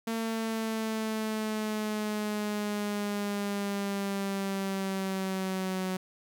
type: exponential sweep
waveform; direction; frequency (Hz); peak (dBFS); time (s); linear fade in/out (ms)
sawtooth; down; 226.9 to 185.9; -26; 0.07-5.97; 5
effects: none